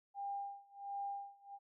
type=tone with tremolo; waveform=sine; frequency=800 Hz; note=G5; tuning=35 cents sharp; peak=-38 dBFS; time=0.14-1.59 s; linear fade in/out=50 ms; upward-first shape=sine; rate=1.4 Hz; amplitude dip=95%; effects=none